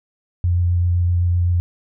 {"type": "tone with vibrato", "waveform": "sine", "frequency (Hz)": 87.8, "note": "F2", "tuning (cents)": 10, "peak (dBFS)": -14, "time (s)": [0.44, 1.6], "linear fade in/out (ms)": 0, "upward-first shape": "square", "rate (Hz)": 7.8, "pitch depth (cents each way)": 11, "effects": []}